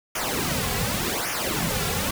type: noise with flanger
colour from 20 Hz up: pink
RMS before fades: -26 dBFS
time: 0.15-2.11 s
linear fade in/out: 5 ms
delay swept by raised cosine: 0.24 to 3.34 ms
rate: 0.87 Hz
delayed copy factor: -0.8
effects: none